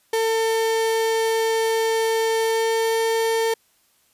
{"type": "tone with pitch glide", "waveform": "35% pulse", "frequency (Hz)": [448.7, 451.6], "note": ["A4", "A4"], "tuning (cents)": [34, 45], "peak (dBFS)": -17, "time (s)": [0.13, 3.54], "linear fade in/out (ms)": 5, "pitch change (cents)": 11, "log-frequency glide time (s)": [2.38, 3.02], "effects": ["white hiss -62 dBFS RMS until 4.13 s", "resampled to 32000 Hz"]}